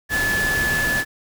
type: tone in noise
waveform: sine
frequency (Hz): 1727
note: A6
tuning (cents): -33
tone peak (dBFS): -19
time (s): 0.09-1.05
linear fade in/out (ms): 50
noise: pink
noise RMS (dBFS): -26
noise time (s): 0.09-1.05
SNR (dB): +4
effects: none